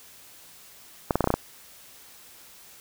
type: clicks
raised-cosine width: 1 ms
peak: -7 dBFS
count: 7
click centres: 1.108 / 1.156 / 1.207 / 1.242 / 1.274 / 1.304 / 1.34 s
effects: white hiss -50 dBFS RMS until 2.8 s